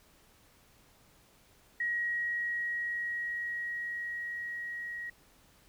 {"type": "tone with level ramp", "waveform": "sine", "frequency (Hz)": 1899, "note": "A#6", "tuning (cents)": 32, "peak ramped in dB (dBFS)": [-29, -37], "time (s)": [1.8, 5.1], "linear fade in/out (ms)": 5, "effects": ["pink hiss -63 dBFS RMS until 5.68 s"]}